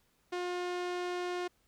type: tone with low-pass filter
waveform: sawtooth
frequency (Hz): 356.8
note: F4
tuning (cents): +37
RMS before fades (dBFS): -36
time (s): 0.32-1.48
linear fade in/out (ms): 10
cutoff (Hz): 5500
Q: 0.61
effects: pink hiss -72 dBFS RMS until 1.67 s